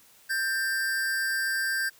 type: tone pair together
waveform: square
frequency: 1578 / 1786.5 Hz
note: G6 / A6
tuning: +11 / +26 cents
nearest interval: major second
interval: 215 cents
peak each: -27 / -35 dBFS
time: 0.29-1.9 s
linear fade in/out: 20 ms
effects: white hiss -57 dBFS RMS until 1.99 s